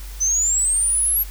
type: exponential sweep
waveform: sine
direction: up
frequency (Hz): 6020 to 11870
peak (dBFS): -16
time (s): 0.2-1.24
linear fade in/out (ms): 20
effects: added 48 Hz sine -31 dBFS peak until 1.3 s + white hiss -42 dBFS RMS until 1.3 s